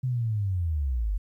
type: linear sweep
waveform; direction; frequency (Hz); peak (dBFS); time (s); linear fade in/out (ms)
sine; down; 130.81 to 44.81; -24; 0.03-1.18; 10
effects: 11-bit